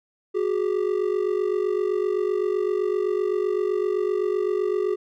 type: ring-modulated tone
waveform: triangle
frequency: 393 Hz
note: G4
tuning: 4 cents sharp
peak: -16 dBFS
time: 0.34-4.96 s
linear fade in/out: 20 ms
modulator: 23.9 Hz
effects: none